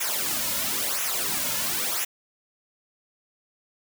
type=noise with flanger; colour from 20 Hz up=white; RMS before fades=-27 dBFS; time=0-2.05 s; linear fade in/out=10 ms; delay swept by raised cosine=0.22 to 2.62 ms; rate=0.98 Hz; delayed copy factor=-0.75; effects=none